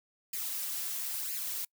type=noise with flanger; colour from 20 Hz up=blue; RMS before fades=-36 dBFS; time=0.33-1.65 s; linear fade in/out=5 ms; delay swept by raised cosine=0.42 to 5.92 ms; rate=1 Hz; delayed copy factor=+0.7; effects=noise-tail reverb RT60 0.1 s tail -26 dB re dry